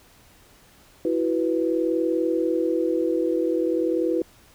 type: chord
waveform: sine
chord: E suspended second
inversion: none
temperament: equal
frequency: 329.6 / 370 / 493.9 Hz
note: E4 / F#4 / B4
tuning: 0 / 0 / 0 cents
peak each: -23 / -26 / -25 dBFS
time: 1.05-4.22 s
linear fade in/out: 2 ms
effects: pink hiss -54 dBFS RMS until 4.54 s